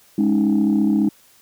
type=chord; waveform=sine; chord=Ab suspended fourth; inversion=none; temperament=just; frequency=207.7 / 276.9 / 311.5 Hz; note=Ab3 / Db4 / Eb4; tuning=0 / -2 / +2 cents; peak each=-16 / -20 / -18 dBFS; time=0.18-1.09 s; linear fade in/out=5 ms; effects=tanh soft clip ceiling -9 dBFS + white hiss -53 dBFS RMS until 1.41 s